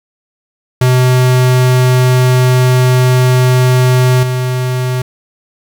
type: tone with level steps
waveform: square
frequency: 127 Hz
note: B2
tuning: 49 cents sharp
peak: -7 / -13 dBFS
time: 0.81-5.02 s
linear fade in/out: 5 ms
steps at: 4.23 s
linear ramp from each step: 2 ms
effects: 7-bit